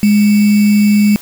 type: tone with sample-and-hold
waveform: sine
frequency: 207.7 Hz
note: G#3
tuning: in tune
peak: -6 dBFS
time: 0.03-1.16 s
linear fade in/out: 0 ms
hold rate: 2450 Hz
effects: white hiss -35 dBFS RMS until 1.21 s